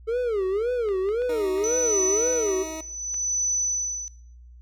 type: tone with vibrato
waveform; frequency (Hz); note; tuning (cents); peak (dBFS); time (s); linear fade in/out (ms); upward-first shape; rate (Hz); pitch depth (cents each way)
triangle; 432.3; A4; -31; -20; 0.07-2.64; 20; sine; 1.9; 250
type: clicks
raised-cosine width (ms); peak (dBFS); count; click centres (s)
0.3; -29; 10; 0.888 / 1.089 / 1.22 / 1.581 / 1.713 / 2.171 / 2.273 / 2.329 / 2.485 / 3.143
type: tone with pitch glide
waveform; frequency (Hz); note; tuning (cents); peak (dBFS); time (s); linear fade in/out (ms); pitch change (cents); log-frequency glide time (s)
20% pulse; 311.1 to 317.3; D#4 to D#4; 0 to +34; -28; 1.29-2.81; 5; +34; 1.47-2.02
type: tone with tremolo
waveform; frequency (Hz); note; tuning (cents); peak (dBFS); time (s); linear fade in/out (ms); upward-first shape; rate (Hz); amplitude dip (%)
sine; 5990; F#8; +20; -21; 1.64-4.08; 0; sine; 0.67; 85
effects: noise-tail reverb RT60 0.7 s tail -19 dB re dry + added 60 Hz sine -44 dBFS peak until 4.61 s